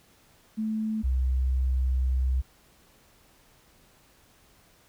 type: tone pair in turn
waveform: sine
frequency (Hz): 218.2 / 64.37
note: A3 / C2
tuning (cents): -14 / -28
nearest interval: octave + major sixth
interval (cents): 2114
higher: first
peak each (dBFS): -26 / -22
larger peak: second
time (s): 0.57-1.03 / 1.03-2.42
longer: second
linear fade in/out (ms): 20
effects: pink hiss -60 dBFS RMS until 4.88 s